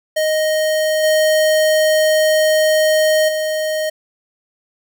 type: tone with level steps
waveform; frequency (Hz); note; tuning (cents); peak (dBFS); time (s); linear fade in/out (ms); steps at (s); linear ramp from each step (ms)
square; 622.3; D#5; 0; -15 / -12 / -18; 0.16-3.9; 10; 1.03 / 3.28; 10
effects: none